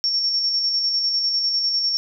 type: tone with tremolo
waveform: sine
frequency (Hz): 5480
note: F8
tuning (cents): -34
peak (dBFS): -17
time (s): 0.04-1.97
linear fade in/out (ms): 0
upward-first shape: square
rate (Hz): 10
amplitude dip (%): 30
effects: none